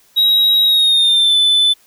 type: tone with pitch glide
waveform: triangle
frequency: 3827 to 3509 Hz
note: A#7 to A7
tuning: +45 to -5 cents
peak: -8 dBFS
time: 0.16-1.74 s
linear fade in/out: 20 ms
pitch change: -150 cents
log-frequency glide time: 0.63-1.36 s
effects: white hiss -52 dBFS RMS until 1.86 s